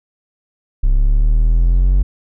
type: exponential sweep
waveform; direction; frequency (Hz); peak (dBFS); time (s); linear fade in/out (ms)
triangle; up; 33.04 to 47.62; -7; 0.83-2.03; 10
effects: none